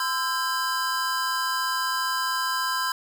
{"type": "tone cluster", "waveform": "square", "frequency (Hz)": [1023, 1330, 1599, 4912], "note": ["C6", "E6", "G6", "D#8"], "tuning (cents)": [-39, 15, 34, -23], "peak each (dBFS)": [-28, -33, -30, -33], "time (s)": [0, 2.92], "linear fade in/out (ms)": 2, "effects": ["9-bit"]}